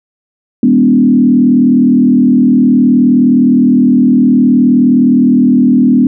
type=tone with frequency modulation; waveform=sine; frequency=246.9 Hz; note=B3; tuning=in tune; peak=-4 dBFS; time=0.63-6.07 s; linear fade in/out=2 ms; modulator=39.4 Hz; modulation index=1.1; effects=none